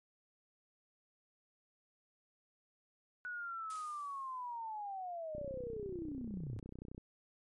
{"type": "linear sweep", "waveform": "sine", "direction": "down", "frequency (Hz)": [1480, 92.6], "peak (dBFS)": -40, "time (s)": [3.25, 6.59], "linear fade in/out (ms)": 0}
{"type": "noise with exponential decay", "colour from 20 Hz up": "blue", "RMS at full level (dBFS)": -48, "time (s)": [3.7, 4.58], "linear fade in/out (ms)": 2, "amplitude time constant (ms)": 190}
{"type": "click train", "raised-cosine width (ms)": 3, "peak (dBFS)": -35, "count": 52, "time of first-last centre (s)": [5.35, 6.979], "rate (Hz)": 31.3}
{"effects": ["MP3 48 kbps"]}